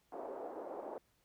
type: band-pass noise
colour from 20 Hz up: white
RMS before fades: -45 dBFS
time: 0.12-0.98 s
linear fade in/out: 2 ms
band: 330 to 760 Hz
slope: 24 dB/octave
effects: pink hiss -75 dBFS RMS until 1.24 s